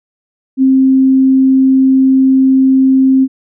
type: tone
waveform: sine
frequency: 264.5 Hz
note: C4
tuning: 19 cents sharp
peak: -5 dBFS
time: 0.57-3.28 s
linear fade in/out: 50 ms
effects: none